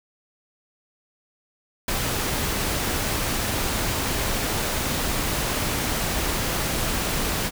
pink noise with ADSR envelope, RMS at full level -23 dBFS, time 1.88-7.51 s, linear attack 4 ms, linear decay 7 ms, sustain -2 dB, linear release 42 ms, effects none

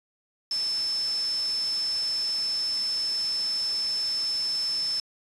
sine tone in noise, 5274 Hz, E8, in tune, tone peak -25 dBFS, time 0.51-5 s, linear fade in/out 2 ms, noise white, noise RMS -40 dBFS, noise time 0.51-5 s, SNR +12 dB, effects resampled to 24000 Hz

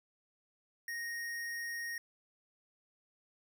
sine tone with hard clipping, 1864.7 Hz, A#6, in tune, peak -39 dBFS, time 0.88-1.98 s, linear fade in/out 2 ms, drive 17 dB, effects none

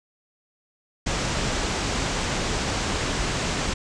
pink low-pass noise, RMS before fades -26 dBFS, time 1.06-3.74 s, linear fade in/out 10 ms, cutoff 8000 Hz, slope 48 dB/octave, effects none

